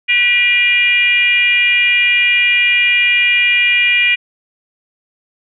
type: tone with frequency modulation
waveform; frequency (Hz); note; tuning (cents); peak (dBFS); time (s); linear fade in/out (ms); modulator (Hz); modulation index
sine; 2400; D7; +37; -9; 0.08-4.16; 20; 453; 0.9
effects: none